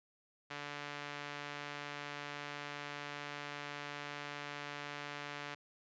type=tone with band-pass filter; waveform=sawtooth; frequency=145.2 Hz; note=D3; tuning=19 cents flat; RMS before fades=-45 dBFS; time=0.5-5.55 s; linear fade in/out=10 ms; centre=2100 Hz; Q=0.86; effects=resampled to 16000 Hz